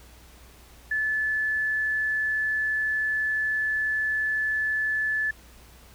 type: tone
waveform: sine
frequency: 1734 Hz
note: A6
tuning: 26 cents flat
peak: -23 dBFS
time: 0.91-5.31 s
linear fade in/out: 5 ms
effects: added 60 Hz sine -51 dBFS peak until 5.94 s + pink hiss -53 dBFS RMS until 5.94 s